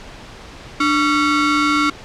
30% pulse ring-modulated tone, 830.6 Hz, G#5, in tune, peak -8 dBFS, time 0.8-1.9 s, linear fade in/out 5 ms, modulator 535 Hz, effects pink hiss -37 dBFS RMS until 2.04 s + low-pass 5000 Hz 12 dB/octave

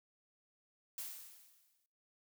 blue noise with exponential decay, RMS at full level -42 dBFS, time 0.98-1.86 s, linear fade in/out 1 ms, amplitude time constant 190 ms, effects noise-tail reverb RT60 0.8 s tail -24 dB re dry

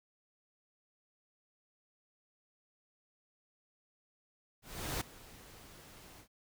pink noise with ADSR envelope, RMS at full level -36 dBFS, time 4.62-6.28 s, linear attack 390 ms, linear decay 7 ms, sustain -19 dB, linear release 86 ms, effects none

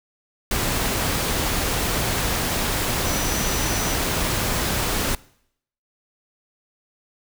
sine tone in noise, 5920 Hz, F#8, in tune, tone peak -31 dBFS, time 3.05-3.94 s, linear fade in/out 2 ms, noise pink, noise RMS -23 dBFS, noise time 0.51-5.15 s, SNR -11 dB, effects noise-tail reverb RT60 0.7 s tail -22 dB re dry

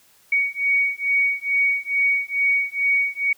sine beating tone pair, 2242 / 2244.3 Hz, C#7 / C#7, +19 / +21 cents, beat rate 2.3 Hz, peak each -21 dBFS, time 0.32-3.33 s, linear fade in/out 5 ms, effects white hiss -56 dBFS RMS until 3.37 s

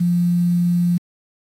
sine tone with quantisation, 174.61 Hz, F3, in tune, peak -14 dBFS, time 0-0.98 s, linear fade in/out 10 ms, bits 7, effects AAC 48 kbps

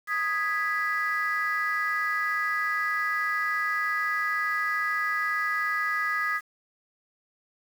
sine chord, G# minor, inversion second, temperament equal, 1244.5 / 1661.2 / 1975.5 Hz, D#6 / G#6 / B6, 0 / 0 / 0 cents, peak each -28 dBFS, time 0.07-6.41 s, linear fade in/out 50 ms, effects tanh soft clip ceiling -19 dBFS + 8-bit

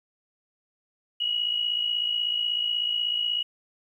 sine tone with amplitude modulation, 2908 Hz, F#7, 31 cents flat, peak -21 dBFS, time 1.2-3.43 s, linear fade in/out 10 ms, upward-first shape sine, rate 56.3 Hz, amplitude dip 60%, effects 10-bit

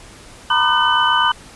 sine tone cluster, 930 / 998 / 1211 / 1514 / 3009 Hz, A#5 / B5 / D#6 / F#6 / F#7, -4 / +18 / -47 / +39 / +28 cents, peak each -19 dBFS, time 0.5-1.32 s, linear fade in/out 5 ms, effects pink hiss -41 dBFS RMS until 1.55 s + resampled to 24000 Hz

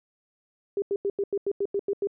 sine tone bursts, 400 Hz, G4, 35 cents sharp, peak -23 dBFS, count 10, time 0.77-2.072 s, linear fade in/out 2 ms, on 51 ms, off 88 ms, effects none

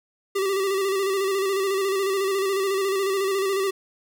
square tone with vibrato, 389.3 Hz, G4, 12 cents flat, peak -22 dBFS, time 0.35-3.71 s, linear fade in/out 10 ms, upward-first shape square, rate 14 Hz, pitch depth 39 cents each way, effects 9-bit

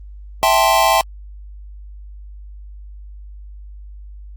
square chord, A minor seventh, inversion second, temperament equal, 659.3 / 784 / 880 / 1046.5 Hz, E5 / G5 / A5 / C6, 0 / 0 / 0 / 0 cents, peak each -18 dBFS, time 0.43-1.01 s, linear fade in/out 0 ms, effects added 50 Hz sine -33 dBFS peak until 4.36 s + Opus 32 kbps

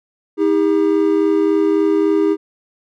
triangle tone pair together, 318.2 / 401.8 Hz, D#4 / G4, +39 / +43 cents, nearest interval major third, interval 404 cents, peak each -13 dBFS, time 0.37-2.37 s, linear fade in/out 50 ms, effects none

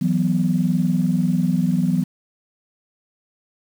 sine chord, E suspended second, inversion none, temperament equal, 164.81 / 185 / 246.9 Hz, E3 / F#3 / B3, 0 / 0 / 0 cents, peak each -20 / -19 / -22 dBFS, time 0.01-2.04 s, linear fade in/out 10 ms, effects tanh soft clip ceiling -7 dBFS + 7-bit

